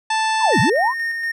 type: harmonic tone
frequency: 880 Hz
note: A5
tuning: in tune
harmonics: 1 / 2 / 3 / 4 / 5 / 6 / 7 / 9 / 10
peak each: -18 / -24 / -28 / -30 / -32 / -34 / -35 / -37 / -38 dBFS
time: 0.1-0.7 s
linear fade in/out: 5 ms
type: linear two-way sweep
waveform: sine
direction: down then up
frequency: 1108.7 to 99.4 to 1108.7 Hz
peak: -15 dBFS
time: 0.4-0.94 s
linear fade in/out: 50 ms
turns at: 0.6 s
type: tone with tremolo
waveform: triangle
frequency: 1838 Hz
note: A#6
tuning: 25 cents flat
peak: -18 dBFS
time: 0.52-1.32 s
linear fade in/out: 10 ms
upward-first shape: square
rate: 4.2 Hz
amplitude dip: 30%
effects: none